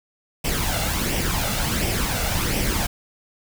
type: noise with flanger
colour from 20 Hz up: pink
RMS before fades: -23 dBFS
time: 0.44-2.87 s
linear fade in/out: 10 ms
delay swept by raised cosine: 0.36 to 1.46 ms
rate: 1.4 Hz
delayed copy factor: +0.55
effects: none